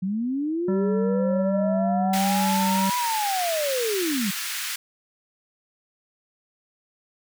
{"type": "linear two-way sweep", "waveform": "sine", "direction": "up then down", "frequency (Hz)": [180, 987.8, 180], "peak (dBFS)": -23, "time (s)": [0.02, 4.31], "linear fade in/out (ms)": 10, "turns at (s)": 2.97}
{"type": "harmonic tone", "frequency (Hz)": 193.1, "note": "G3", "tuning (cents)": -26, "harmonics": [1, 3, 5, 7, 9], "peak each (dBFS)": [-22, -34, -40, -41, -48], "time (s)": [0.68, 2.9], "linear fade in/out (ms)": 5}
{"type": "high-pass noise", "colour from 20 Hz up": "pink", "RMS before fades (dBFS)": -30, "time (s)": [2.13, 4.76], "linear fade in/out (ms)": 5, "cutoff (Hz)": 1500, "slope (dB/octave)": 24}
{"effects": []}